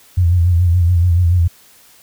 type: tone with vibrato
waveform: sine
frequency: 87.31 Hz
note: F2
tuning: in tune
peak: -9 dBFS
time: 0.17-1.48 s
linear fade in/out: 10 ms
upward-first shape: sine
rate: 7 Hz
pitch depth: 71 cents each way
effects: white hiss -47 dBFS RMS until 2.02 s